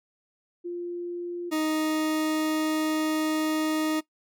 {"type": "tone pair in turn", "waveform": ["sine", "40% pulse"], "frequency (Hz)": [349.2, 311.5], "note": ["F4", "D#4"], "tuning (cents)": [0, 2], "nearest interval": "major second", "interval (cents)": 198, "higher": "first", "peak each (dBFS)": [-30, -23], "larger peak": "second", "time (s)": [[0.64, 1.51], [1.51, 4.01]], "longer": "second", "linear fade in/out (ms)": 20, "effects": ["noise-tail reverb RT60 0.1 s tail -19 dB re dry"]}